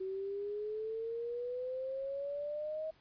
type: exponential sweep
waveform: sine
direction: up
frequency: 376.1 to 636 Hz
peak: -36 dBFS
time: 0-2.91 s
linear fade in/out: 10 ms
effects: pink hiss -67 dBFS RMS until 3 s + resampled to 11025 Hz